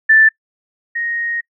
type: tone pair in turn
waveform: sine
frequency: 1764 / 1868.9 Hz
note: A6 / A#6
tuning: +4 / +4 cents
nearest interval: minor second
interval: 100 cents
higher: second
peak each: -6 / -18 dBFS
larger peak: first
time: 0.09-0.29 / 0.95-1.41 s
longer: second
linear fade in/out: 10 ms
effects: noise-tail reverb RT60 0.1 s tail -25 dB re dry